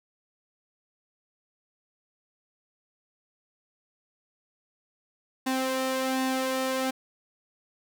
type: tone with flanger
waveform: sawtooth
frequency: 261.6 Hz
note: C4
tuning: in tune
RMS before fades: -28 dBFS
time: 5.46-6.91 s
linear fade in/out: 10 ms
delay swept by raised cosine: 1.1 to 2.2 ms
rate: 1.3 Hz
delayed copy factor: +0.55
effects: none